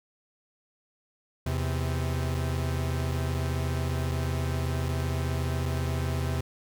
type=tone pair together; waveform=45% pulse; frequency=81.71 / 129.7 Hz; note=E2 / C3; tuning=-15 / -15 cents; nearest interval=minor sixth; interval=800 cents; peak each=-29 / -30 dBFS; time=1.46-6.41 s; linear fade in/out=5 ms; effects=none